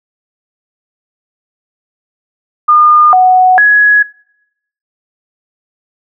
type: tone with pitch steps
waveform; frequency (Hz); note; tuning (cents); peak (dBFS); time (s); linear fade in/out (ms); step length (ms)
sine; 1214 / 740 / 1677; D#6 / F#5 / G#6; -43 / 0 / +16; -3; 2.68-4.03; 10; 450
effects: noise-tail reverb RT60 0.8 s tail -23 dB re dry